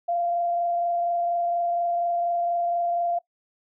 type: tone with frequency modulation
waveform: sine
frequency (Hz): 692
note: F5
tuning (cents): -16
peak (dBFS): -22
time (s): 0.08-3.19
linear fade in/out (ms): 10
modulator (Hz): 24.2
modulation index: 0.34
effects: noise-tail reverb RT60 0.1 s tail -19 dB re dry